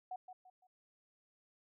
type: tone with echo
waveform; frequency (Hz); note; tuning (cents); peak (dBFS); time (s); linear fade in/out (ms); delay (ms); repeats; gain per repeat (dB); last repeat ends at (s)
sine; 739; F#5; -2; -40; 0.11-0.16; 5; 170; 3; -9; 0.67
effects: none